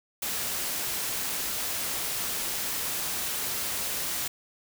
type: noise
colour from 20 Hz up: white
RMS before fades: -31 dBFS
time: 0.22-4.28 s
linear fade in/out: 5 ms
effects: none